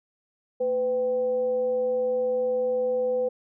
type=tone with frequency modulation; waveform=sine; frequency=503 Hz; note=B4; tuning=32 cents sharp; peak=-22 dBFS; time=0.6-3.29 s; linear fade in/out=10 ms; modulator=277 Hz; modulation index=0.25; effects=none